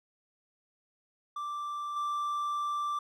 triangle tone with level steps, 1174.7 Hz, D6, in tune, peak -32 / -28 dBFS, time 1.36-2.99 s, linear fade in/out 5 ms, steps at 1.96 s, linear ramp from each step 5 ms, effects none

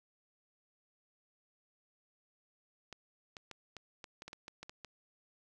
clicks, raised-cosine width 0.2 ms, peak -29 dBFS, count 12, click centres 2.927 / 3.368 / 3.513 / 3.767 / 4.042 / 4.221 / 4.28 / 4.331 / 4.481 / 4.63 / 4.695 / 4.847 s, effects none

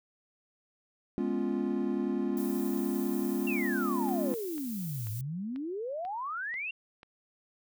triangle chord, C# dominant seventh, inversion second, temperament equal, 207.7 / 246.9 / 277.2 / 349.2 Hz, G#3 / B3 / C#4 / E#4, 0 / 0 / 0 / 0 cents, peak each -32 dBFS, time 1.18-4.34 s, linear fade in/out 0 ms
violet noise, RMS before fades -44 dBFS, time 2.37-5.21 s, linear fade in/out 2 ms
sine exponential two-way sweep, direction down then up, 2794 to 103.2 to 2794 Hz, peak -33 dBFS, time 3.47-6.71 s, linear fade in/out 5 ms, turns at 5.1 s
click train, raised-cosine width 0.3 ms, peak -34 dBFS, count 7, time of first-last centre 4.09-7.031 s, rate 2.04 Hz
effects none

